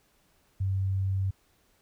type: tone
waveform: sine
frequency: 96.1 Hz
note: G2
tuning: 34 cents flat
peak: -25 dBFS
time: 0.6-1.31 s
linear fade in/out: 10 ms
effects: pink hiss -67 dBFS RMS until 1.81 s